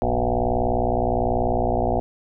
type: tone with frequency modulation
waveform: sine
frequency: 370 Hz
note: F#4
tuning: in tune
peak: -18 dBFS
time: 0.02-2 s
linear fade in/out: 0 ms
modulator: 59.9 Hz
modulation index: 6.9
effects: none